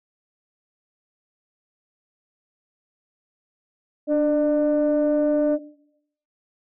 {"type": "tone pair together", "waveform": "sine", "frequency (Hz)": [293.7, 599.7], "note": ["D4", "D5"], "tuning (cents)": [0, 36], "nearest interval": "octave", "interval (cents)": 1236, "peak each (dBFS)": -18, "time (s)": [4.07, 5.59], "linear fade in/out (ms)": 50, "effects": ["noise-tail reverb RT60 0.7 s tail -17 dB re dry", "tanh soft clip ceiling -13 dBFS"]}